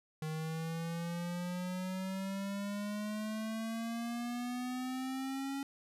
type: exponential sweep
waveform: square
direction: up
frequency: 155.4 to 277.2 Hz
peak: -37 dBFS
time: 0.22-5.63 s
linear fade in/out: 2 ms
effects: resampled to 32000 Hz